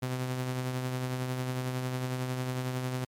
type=tone with tremolo; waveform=sawtooth; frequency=127.7 Hz; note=C3; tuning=42 cents flat; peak=-25 dBFS; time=0.02-3.05 s; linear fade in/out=10 ms; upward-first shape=triangle; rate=11 Hz; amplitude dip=40%; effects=MP3 96 kbps